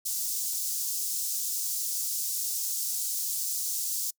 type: high-pass noise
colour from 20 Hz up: pink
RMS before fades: -31 dBFS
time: 0.05-4.11 s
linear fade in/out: 10 ms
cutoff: 5700 Hz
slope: 24 dB/octave
effects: noise-tail reverb RT60 0.1 s tail -26 dB re dry